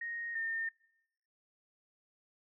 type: tone pair in turn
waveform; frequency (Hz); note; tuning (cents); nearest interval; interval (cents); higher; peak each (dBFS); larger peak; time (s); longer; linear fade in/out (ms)
sine; 1864.7 / 1817.9; A#6 / A#6; 0 / -44; unison; 44; first; -37 / -33; second; 0.01-0.35 / 0.35-0.69; neither; 5
effects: noise-tail reverb RT60 1.0 s tail -26 dB re dry